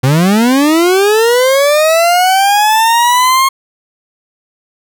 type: linear sweep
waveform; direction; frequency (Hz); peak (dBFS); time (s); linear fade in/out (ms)
40% pulse; up; 123.47 to 1081; -6; 0.03-3.49; 10
effects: none